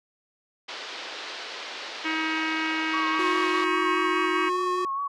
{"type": "band-pass noise", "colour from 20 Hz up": "white", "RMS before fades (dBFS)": -37, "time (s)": [0.68, 3.65], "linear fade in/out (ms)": 10, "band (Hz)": [330, 4600], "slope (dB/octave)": 24}
{"type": "harmonic tone", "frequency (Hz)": 317.8, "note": "D#4", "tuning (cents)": 37, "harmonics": [1, 3, 4, 5, 6, 7, 8, 9], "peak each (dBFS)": [-30, -35, -35, -33, -35, -32, -37, -37], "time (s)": [2.04, 4.5], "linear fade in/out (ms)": 20}
{"type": "tone with vibrato", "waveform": "sine", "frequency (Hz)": 1108.7, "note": "C#6", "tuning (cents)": 0, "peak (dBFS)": -26, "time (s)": [2.93, 5.08], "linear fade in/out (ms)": 10, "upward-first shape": "sine", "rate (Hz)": 4.9, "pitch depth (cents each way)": 37}
{"type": "tone", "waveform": "square", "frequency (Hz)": 362.6, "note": "F#4", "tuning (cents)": -35, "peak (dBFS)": -28, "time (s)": [3.19, 4.85], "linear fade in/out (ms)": 2}
{"effects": ["low-pass 7000 Hz 12 dB/octave"]}